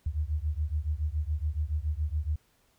sine beating tone pair, 73 / 80.1 Hz, D2 / E2, -10 / -49 cents, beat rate 7.1 Hz, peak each -30 / -31 dBFS, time 0.06-2.36 s, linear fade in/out 5 ms, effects pink hiss -68 dBFS RMS until 2.78 s

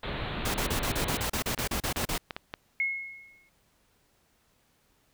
pink low-pass noise, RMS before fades -34 dBFS, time 0.03-1.21 s, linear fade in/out 5 ms, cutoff 4100 Hz, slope 96 dB/octave
pink noise bursts, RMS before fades -30 dBFS, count 14, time 0.45-2.18 s, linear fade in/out 5 ms, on 92 ms, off 34 ms
clicks, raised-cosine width 0.3 ms, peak -18 dBFS, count 9, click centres 1.387 / 1.578 / 1.717 / 1.961 / 2.041 / 2.153 / 2.308 / 2.365 / 2.539 s
sine tone with exponential decay, 2171 Hz, C#7, 37 cents flat, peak -23 dBFS, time 2.8-3.49 s, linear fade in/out 1 ms, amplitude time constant 150 ms
effects pink hiss -68 dBFS RMS until 5.13 s

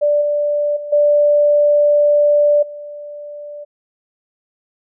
sine tone with level steps, 587.3 Hz, D5, in tune, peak -11 / -14 / -24 / -9 / -28 dBFS, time 0.01-3.65 s, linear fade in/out 20 ms, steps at 0.21 / 0.76 / 0.92 / 2.62 s, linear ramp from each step 10 ms, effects none

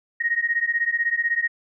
sine beating tone pair, 1864.7 / 1880.7 Hz, A#6 / A#6, 0 / +15 cents, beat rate 16 Hz, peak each -23 dBFS, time 0.2-1.48 s, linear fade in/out 10 ms, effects none

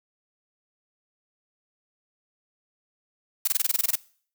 blue noise bursts, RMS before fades -22 dBFS, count 11, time 3.45-3.956 s, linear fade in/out 5 ms, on 26 ms, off 22 ms, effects noise-tail reverb RT60 0.5 s tail -22 dB re dry

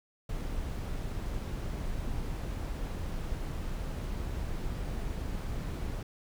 brown noise, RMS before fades -35 dBFS, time 0.29-6.03 s, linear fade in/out 5 ms, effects none

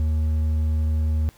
triangle tone with hard clipping, 77.78 Hz, D#2, in tune, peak -20 dBFS, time 0-1.29 s, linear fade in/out 0 ms, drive 7 dB, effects pink hiss -54 dBFS RMS until 1.37 s

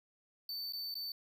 square tone with dropouts, 4541 Hz, C#8, 41 cents sharp, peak -39 dBFS, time 0.49-1.12 s, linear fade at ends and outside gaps 2 ms, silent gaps 0.724-0.733 / 0.942-0.953 s, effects none

